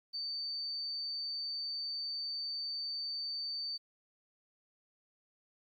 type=tone; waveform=sine; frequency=4575 Hz; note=D8; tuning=46 cents flat; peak=-36 dBFS; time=0.13-3.78 s; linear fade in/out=20 ms; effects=12-bit